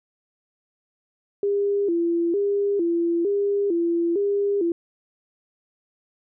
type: tone with vibrato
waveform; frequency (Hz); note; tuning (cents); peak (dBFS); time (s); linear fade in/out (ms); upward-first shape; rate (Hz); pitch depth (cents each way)
sine; 370; F#4; 0; -19; 1.43-4.72; 2; square; 1.1; 150
effects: none